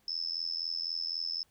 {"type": "tone with amplitude modulation", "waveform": "sine", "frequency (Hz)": 5250, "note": "E8", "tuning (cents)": -8, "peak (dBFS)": -28, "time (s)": [0.08, 1.43], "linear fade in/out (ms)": 2, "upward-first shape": "sine", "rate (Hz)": 83.9, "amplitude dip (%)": 100, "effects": ["pink hiss -70 dBFS RMS until 1.5 s"]}